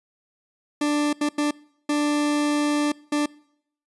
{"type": "tone bursts at uneven times", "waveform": "40% pulse", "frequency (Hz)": 294.7, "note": "D4", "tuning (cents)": 6, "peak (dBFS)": -19, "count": 5, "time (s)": [[0.81, 1.13], [1.21, 1.29], [1.38, 1.51], [1.89, 2.92], [3.12, 3.26]], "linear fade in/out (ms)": 5, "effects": ["noise-tail reverb RT60 0.7 s tail -24 dB re dry", "resampled to 24000 Hz"]}